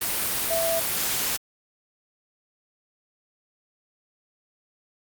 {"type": "tone in noise", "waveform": "sine", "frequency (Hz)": 662, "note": "E5", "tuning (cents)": 7, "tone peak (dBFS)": -23, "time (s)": [0.5, 0.8], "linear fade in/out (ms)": 10, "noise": "white", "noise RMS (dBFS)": -26, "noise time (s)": [0.01, 1.37], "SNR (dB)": 0, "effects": ["Opus 32 kbps"]}